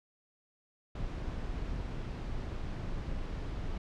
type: noise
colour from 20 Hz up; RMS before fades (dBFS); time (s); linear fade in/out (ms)
brown; -37; 0.95-3.78; 5
effects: low-pass 5000 Hz 12 dB/octave